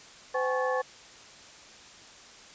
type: tone cluster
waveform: sine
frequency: 512 / 770 / 837 / 1104 / 1737 Hz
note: C5 / G5 / G#5 / C#6 / A6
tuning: -38 / -31 / +13 / -7 / -23 cents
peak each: -28 / -35 / -35 / -33 / -35 dBFS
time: 0.34-0.82 s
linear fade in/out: 10 ms
effects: white hiss -50 dBFS RMS until 2.54 s + resampled to 16000 Hz